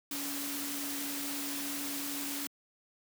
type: tone in noise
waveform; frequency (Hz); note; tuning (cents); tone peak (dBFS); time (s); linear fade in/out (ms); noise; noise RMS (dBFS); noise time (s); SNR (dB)
sine; 283.5; C#4; +39; -40; 0.11-2.47; 2; white; -38; 0.11-2.47; -5
effects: high-pass 150 Hz 12 dB/octave